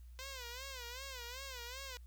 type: tone with vibrato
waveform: 5% pulse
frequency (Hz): 509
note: C5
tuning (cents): -48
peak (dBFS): -34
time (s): 0.19-1.97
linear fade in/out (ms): 0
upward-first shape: sine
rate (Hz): 2.6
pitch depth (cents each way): 130
effects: added 60 Hz sine -51 dBFS peak until 2.06 s + white hiss -74 dBFS RMS until 2.06 s